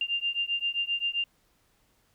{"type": "beating tone pair", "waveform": "sine", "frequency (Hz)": [2790, 2797.6], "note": ["F7", "F7"], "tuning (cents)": [-2, 2], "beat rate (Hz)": 7.6, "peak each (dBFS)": -30, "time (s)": [0.01, 1.24], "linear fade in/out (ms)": 2, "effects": ["pink hiss -68 dBFS RMS until 2.14 s"]}